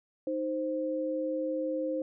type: tone pair together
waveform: sine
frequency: 311.1 / 523.2 Hz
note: D#4 / C5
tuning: 0 / 0 cents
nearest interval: major sixth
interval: 900 cents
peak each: -33 / -31 dBFS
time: 0.27-2.02 s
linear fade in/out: 2 ms
effects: none